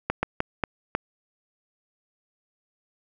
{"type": "slowing click train", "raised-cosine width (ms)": 0.5, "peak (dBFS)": -8, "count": 5, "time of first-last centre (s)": [0.1, 0.95], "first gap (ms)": 130, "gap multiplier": 1.34, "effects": []}